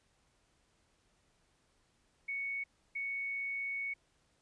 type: tone pair in turn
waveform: sine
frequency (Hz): 2221 / 2221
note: C#7 / C#7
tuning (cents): +3 / +3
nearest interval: unison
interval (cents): 0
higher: neither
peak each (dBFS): -35 / -35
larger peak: neither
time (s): 2.28-2.64 / 2.95-3.94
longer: second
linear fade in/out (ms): 10
effects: pink hiss -73 dBFS RMS until 4.41 s + resampled to 22050 Hz